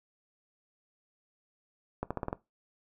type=accelerating click train; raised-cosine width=1 ms; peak=-18 dBFS; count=6; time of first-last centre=2.03-2.329 s; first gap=76 ms; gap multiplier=0.88; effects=noise-tail reverb RT60 0.2 s tail -18 dB re dry